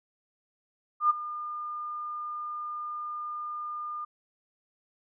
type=tone with ADSR envelope; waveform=sine; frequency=1209 Hz; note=D6; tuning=50 cents sharp; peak=-17 dBFS; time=1-4.05 s; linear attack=100 ms; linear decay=17 ms; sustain=-16 dB; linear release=8 ms; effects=none